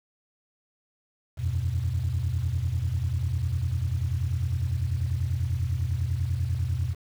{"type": "chord", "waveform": "sine", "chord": "E suspended second", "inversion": "none", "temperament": "equal", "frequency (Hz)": [82.41, 92.5, 123.47], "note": ["E2", "F#2", "B2"], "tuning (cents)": [0, 0, 0], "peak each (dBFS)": -28, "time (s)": [1.37, 6.95], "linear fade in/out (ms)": 50, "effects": ["tanh soft clip ceiling -17 dBFS", "8-bit"]}